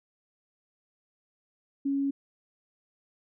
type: tone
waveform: sine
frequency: 277.2 Hz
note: C#4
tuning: in tune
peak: -25 dBFS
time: 1.85-2.11 s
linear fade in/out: 10 ms
effects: none